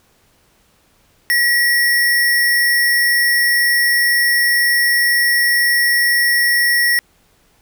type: tone with sample-and-hold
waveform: sine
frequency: 1919 Hz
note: A#6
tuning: 50 cents sharp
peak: -11 dBFS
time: 1.3-6.99 s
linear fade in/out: 0 ms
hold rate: 7350 Hz
effects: pink hiss -56 dBFS RMS until 7.61 s